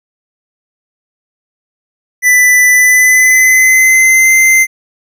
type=tone with pitch glide; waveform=square; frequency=1990 to 2076 Hz; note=B6 to C7; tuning=+13 to -14 cents; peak=-5 dBFS; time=2.22-4.67 s; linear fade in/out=50 ms; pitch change=+73 cents; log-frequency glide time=2.71-4.33 s; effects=none